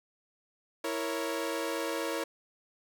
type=chord; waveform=sawtooth; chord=A# diminished; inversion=second; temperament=equal; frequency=329.6 / 466.2 / 554.4 Hz; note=E4 / A#4 / C#5; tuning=0 / 0 / 0 cents; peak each=-32 dBFS; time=0.84-2.24 s; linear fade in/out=5 ms; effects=none